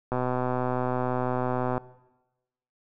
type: click train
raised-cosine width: 1 ms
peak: -14 dBFS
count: 210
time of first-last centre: 0.12-1.779 s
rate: 126 Hz
effects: noise-tail reverb RT60 1.0 s tail -19 dB re dry